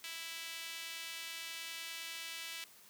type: tone with high-pass filter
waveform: sawtooth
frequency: 329.6 Hz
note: E4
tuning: in tune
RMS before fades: -45 dBFS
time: 0.04-2.64 s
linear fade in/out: 0 ms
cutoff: 2600 Hz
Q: 1.5
effects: white hiss -60 dBFS RMS until 2.89 s + high-pass 100 Hz 12 dB/octave